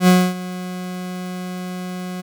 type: tone with ADSR envelope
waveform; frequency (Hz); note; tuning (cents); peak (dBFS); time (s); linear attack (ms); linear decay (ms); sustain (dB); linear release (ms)
40% pulse; 181.9; F#3; -29; -7; 0-2.22; 77; 260; -18; 20
effects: none